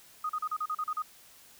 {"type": "tone bursts", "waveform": "sine", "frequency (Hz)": 1244.5, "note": "D#6", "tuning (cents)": 0, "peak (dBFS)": -29, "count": 9, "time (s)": [0.24, 1.022], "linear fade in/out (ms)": 5, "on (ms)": 54, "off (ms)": 37, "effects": ["white hiss -56 dBFS RMS until 1.59 s"]}